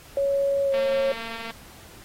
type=tone with pitch glide; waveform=sine; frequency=556 to 543.9 Hz; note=C#5 to C#5; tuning=+5 to -33 cents; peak=-20 dBFS; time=0.17-1.12 s; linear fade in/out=2 ms; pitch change=-38 cents; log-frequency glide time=0.64-0.73 s
type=click train; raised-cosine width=0.3 ms; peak=-20 dBFS; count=176; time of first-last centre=0.74-1.508 s; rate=228 Hz
effects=pink hiss -48 dBFS RMS until 2.04 s + AAC 48 kbps